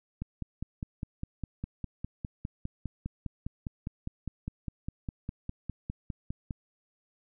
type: click train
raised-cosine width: 5 ms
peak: -22 dBFS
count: 32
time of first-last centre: 0.22-6.508 s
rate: 4.93 Hz
effects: none